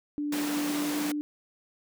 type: tone with pitch glide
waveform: sine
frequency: 293.7 to 296.3 Hz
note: D4 to D4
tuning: 0 to +15 cents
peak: -28 dBFS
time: 0.18-1.21 s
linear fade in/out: 0 ms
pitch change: +15 cents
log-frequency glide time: 0.8-0.96 s
type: high-pass noise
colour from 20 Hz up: pink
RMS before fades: -35 dBFS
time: 0.32-1.12 s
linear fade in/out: 5 ms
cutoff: 160 Hz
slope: 96 dB/octave
effects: none